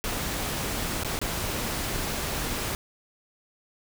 pink noise with dropouts, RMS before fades -30 dBFS, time 0.04-2.75 s, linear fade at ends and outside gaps 0 ms, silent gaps 1.035-1.047 / 1.19-1.215 s, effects none

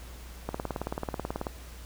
click train, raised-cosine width 1 ms, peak -17 dBFS, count 19, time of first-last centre 0.49-1.468 s, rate 18.4 Hz, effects added 60 Hz sine -43 dBFS peak until 1.85 s + pink hiss -50 dBFS RMS until 1.85 s

